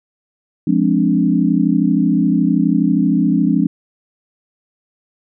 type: chord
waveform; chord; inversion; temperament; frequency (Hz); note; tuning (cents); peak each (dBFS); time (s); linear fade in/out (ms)
sine; D half-diminished seventh; first; equal; 174.61 / 207.7 / 261.6 / 293.7; F3 / Ab3 / C4 / D4; 0 / 0 / 0 / 0; -17; 0.67-3.67; 5
effects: none